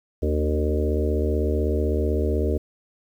harmonic tone with a mistuned harmonic, 75.9 Hz, D#2, 42 cents flat, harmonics 1 / 3 / 4 / 5 / 6 / 7 / 8, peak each -22 / -31 / -30 / -28 / -28 / -36 / -33 dBFS, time 0.22-2.58 s, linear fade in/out 10 ms, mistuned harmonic 4, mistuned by -40 cents, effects 9-bit

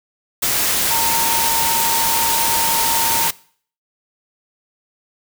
sine tone in noise, 916 Hz, A#5, 31 cents flat, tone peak -20 dBFS, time 0.9-3.28 s, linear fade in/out 10 ms, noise white, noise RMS -18 dBFS, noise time 0.42-3.31 s, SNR -5 dB, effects noise-tail reverb RT60 0.5 s tail -21 dB re dry

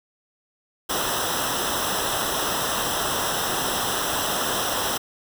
pink noise with comb filter, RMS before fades -25 dBFS, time 0.89-4.98 s, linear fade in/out 10 ms, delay 0.44 ms, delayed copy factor -0.85, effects none

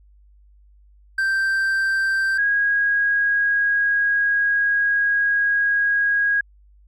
triangle / sine tone pair in turn, 1568 / 1643.8 Hz, G6 / G#6, 0 / -18 cents, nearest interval minor second, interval 82 cents, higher second, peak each -16 dBFS, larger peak neither, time 1.18-2.38 / 2.38-6.41 s, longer second, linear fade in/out 5 ms, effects added 50 Hz sine -49 dBFS peak until 6.87 s

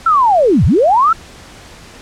sine linear two-way sweep, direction down then up, 1374 to 63 to 1374 Hz, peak -7 dBFS, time 0.06-1.13 s, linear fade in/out 5 ms, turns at 0.65 s, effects pink hiss -37 dBFS RMS until 2.01 s + low-pass 8000 Hz 12 dB/octave

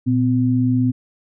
sine tone pair together, 118.2 / 254 Hz, A#2 / B3, +24 / +49 cents, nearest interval octave + minor second, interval 1325 cents, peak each -18 / -16 dBFS, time 0.06-0.92 s, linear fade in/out 20 ms, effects none

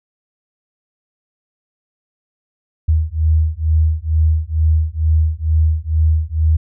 sine beating tone pair, 77.9 / 80.1 Hz, D#2 / E2, +3 / -49 cents, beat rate 2.2 Hz, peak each -15 dBFS, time 2.88-6.57 s, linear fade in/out 10 ms, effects none

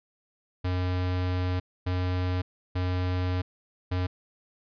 square tone bursts at uneven times, 90.9 Hz, F#2, 30 cents flat, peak -26 dBFS, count 4, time 0.64-1.6 / 1.86-2.42 / 2.75-3.42 / 3.91-4.07 s, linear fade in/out 10 ms, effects resampled to 11025 Hz

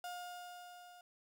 35% pulse tone with level ramp, 712 Hz, F5, 33 cents sharp, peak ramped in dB -40 to -54 dBFS, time 0.04-1.01 s, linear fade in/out 2 ms, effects 13-bit

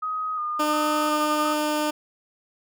sine tone with vibrato, 1238 Hz, D#6, 9 cents flat, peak -25 dBFS, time 0.02-1.54 s, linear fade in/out 10 ms, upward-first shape square, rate 1.4 Hz, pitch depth 28 cents each way
15% pulse tone, 301.8 Hz, D4, 47 cents sharp, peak -16 dBFS, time 0.59-1.91 s, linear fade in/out 10 ms
effects none

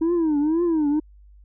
sine tone with vibrato, 317.2 Hz, D#4, 33 cents sharp, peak -15 dBFS, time 0.01-1 s, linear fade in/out 10 ms, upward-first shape triangle, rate 2 Hz, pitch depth 190 cents each way, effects tanh soft clip ceiling -17 dBFS + added 50 Hz sine -46 dBFS peak until 1.44 s

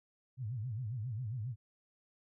sine tone with vibrato, 116.4 Hz, A#2, 2 cents flat, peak -36 dBFS, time 0.37-1.56 s, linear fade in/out 50 ms, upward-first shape sine, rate 7.4 Hz, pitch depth 220 cents each way, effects none

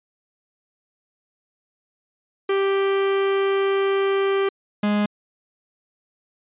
45% pulse tone pair in turn, 392 / 207.7 Hz, G4 / G#3, 0 / 0 cents, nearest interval major seventh, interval 1100 cents, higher first, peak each -18 dBFS, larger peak neither, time 2.49-4.49 / 4.83-5.06 s, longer first, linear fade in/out 5 ms, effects resampled to 8000 Hz

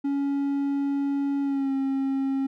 triangle tone with pitch glide, 280 to 270 Hz, C#4 to C#4, +18 to -45 cents, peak -21 dBFS, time 0.04-2.47 s, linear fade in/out 10 ms, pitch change -63 cents, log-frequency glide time 1.42-1.73 s, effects none

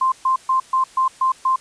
sine tone bursts, 1046.5 Hz, C6, in tune, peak -14 dBFS, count 7, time 0.01-1.56 s, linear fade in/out 5 ms, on 110 ms, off 130 ms, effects white hiss -46 dBFS RMS until 1.6 s + resampled to 22050 Hz

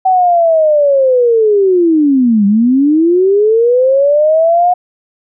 sine linear two-way sweep, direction down then up, 761 to 196 to 726 Hz, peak -6 dBFS, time 0.05-4.74 s, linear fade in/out 10 ms, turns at 2.46 s, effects none

